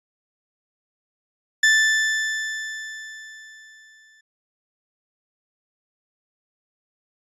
40% pulse tone with exponential decay, 1760 Hz, A6, in tune, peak -12 dBFS, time 1.63-4.21 s, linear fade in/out 5 ms, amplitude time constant 560 ms, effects resampled to 22050 Hz

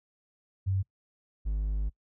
sine / triangle tone pair in turn, 96 / 51.33 Hz, G2 / G#1, -36 / -20 cents, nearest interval major seventh, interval 1084 cents, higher first, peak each -25 dBFS, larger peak neither, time 0.66-0.83 / 1.45-1.9 s, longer second, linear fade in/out 20 ms, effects noise-tail reverb RT60 0.1 s tail -23 dB re dry

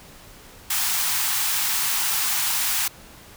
white high-pass noise, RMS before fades -23 dBFS, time 0.7-2.88 s, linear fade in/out 5 ms, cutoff 750 Hz, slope 96 dB/octave, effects pink hiss -46 dBFS RMS until 3.36 s

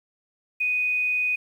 sine tone, 2489 Hz, D#7, in tune, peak -21 dBFS, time 0.6-1.36 s, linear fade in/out 10 ms, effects 9-bit

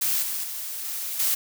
blue noise with level steps, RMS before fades -24 / -29 / -33 / -31 / -23 dBFS, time 0.01-1.35 s, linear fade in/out 10 ms, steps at 0.22 / 0.43 / 0.84 / 1.19 s, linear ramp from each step 10 ms, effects none

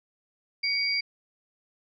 sine tone pair together, 2245 / 4754 Hz, C#7 / D8, +21 / +20 cents, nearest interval octave + minor second, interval 1299 cents, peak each -27 / -27 dBFS, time 0.63-1.01 s, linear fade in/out 10 ms, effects none

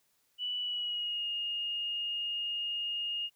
sine tone with pitch glide, 2960 to 2846 Hz, F#7 to F7, 0 to +32 cents, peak -32 dBFS, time 0.38-3.3 s, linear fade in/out 50 ms, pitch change -68 cents, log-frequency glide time 0.59-1.27 s, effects white hiss -73 dBFS RMS until 3.35 s

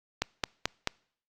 click train, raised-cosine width 0.2 ms, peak -9 dBFS, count 4, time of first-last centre 0.22-0.874 s, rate 4.59 Hz, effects noise-tail reverb RT60 0.6 s tail -26 dB re dry + Opus 48 kbps

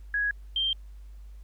sine tone pair in turn, 1664 / 3162 Hz, G#6 / G7, +3 / +14 cents, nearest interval major seventh, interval 1111 cents, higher second, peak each -24 dBFS, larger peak neither, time 0.14-0.31 / 0.56-0.73 s, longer neither, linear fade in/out 2 ms, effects added 50 Hz sine -42 dBFS peak until 1.43 s + pink hiss -67 dBFS RMS until 1.43 s

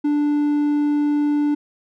triangle tone, 293.7 Hz, D4, in tune, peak -14 dBFS, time 0.04-1.55 s, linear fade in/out 10 ms, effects none

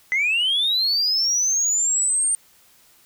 sine linear sweep, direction up, 2000 to 8870 Hz, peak -16 dBFS, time 0.12-2.35 s, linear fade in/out 0 ms, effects tanh soft clip ceiling -15 dBFS + white hiss -55 dBFS RMS until 3.05 s

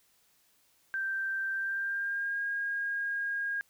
sine tone with pitch glide, 1568 to 1627.1 Hz, G6 to G#6, 0 to -36 cents, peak -30 dBFS, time 0.94-3.61 s, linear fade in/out 0 ms, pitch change +64 cents, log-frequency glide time 1.52-2.41 s, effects white hiss -68 dBFS RMS until 3.69 s

